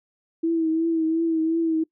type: tone with vibrato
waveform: sine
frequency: 325.4 Hz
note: E4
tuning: 22 cents flat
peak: -19 dBFS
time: 0.43-1.84 s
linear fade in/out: 10 ms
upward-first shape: triangle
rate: 2.8 Hz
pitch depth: 46 cents each way
effects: noise-tail reverb RT60 0.1 s tail -22 dB re dry